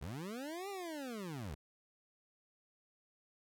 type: linear two-way sweep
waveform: 25% pulse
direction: up then down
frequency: 61.74 to 408.2 to 61.74 Hz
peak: -38 dBFS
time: 0.01-1.55 s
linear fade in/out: 10 ms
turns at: 0.69 s
effects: none